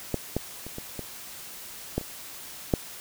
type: clicks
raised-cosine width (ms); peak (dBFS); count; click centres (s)
2; -12 / -12 / -25 / -22 / -20 / -12 / -27 / -7; 8; 0.143 / 0.366 / 0.666 / 0.784 / 0.993 / 1.98 / 2.012 / 2.738
effects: white hiss -42 dBFS RMS until 3 s